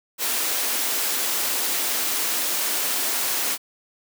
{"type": "high-pass noise", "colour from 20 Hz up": "white", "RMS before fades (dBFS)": -24, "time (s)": [0.18, 3.58], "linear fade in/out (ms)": 50, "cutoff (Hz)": 240, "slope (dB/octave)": 24, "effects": []}